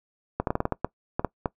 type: clicks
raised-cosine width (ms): 1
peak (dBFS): -10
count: 11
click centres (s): 0.4 / 0.472 / 0.505 / 0.554 / 0.604 / 0.654 / 0.723 / 0.846 / 1.195 / 1.247 / 1.458
effects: noise-tail reverb RT60 0.1 s tail -21 dB re dry